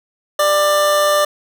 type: tone with amplitude modulation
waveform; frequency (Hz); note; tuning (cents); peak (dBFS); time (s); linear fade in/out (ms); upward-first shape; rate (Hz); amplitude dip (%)
25% pulse; 593; D5; +17; -7; 0.39-1.25; 5; sine; 196; 30
effects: none